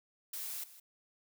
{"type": "noise with echo", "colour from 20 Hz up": "blue", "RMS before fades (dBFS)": -41, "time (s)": [0.33, 0.64], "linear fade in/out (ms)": 5, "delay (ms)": 160, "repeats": 1, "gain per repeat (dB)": -15, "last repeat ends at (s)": 0.8, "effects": []}